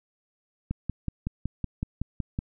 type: click train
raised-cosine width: 5 ms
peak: -16 dBFS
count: 10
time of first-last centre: 0.71-2.389 s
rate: 5.36 Hz
effects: none